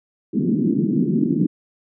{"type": "band-pass noise", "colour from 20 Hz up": "pink", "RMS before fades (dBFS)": -19, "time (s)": [0.33, 1.47], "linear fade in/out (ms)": 10, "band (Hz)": [160, 340], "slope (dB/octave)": 48, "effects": []}